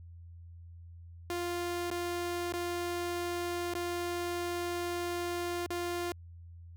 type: tone with dropouts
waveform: sawtooth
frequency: 349.2 Hz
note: F4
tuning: in tune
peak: -29 dBFS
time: 1.3-6.12 s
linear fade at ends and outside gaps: 1 ms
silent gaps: 1.903-1.913 / 2.524-2.537 / 3.738-3.751 / 5.663-5.704 s
effects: added 85 Hz sine -47 dBFS peak until 6.76 s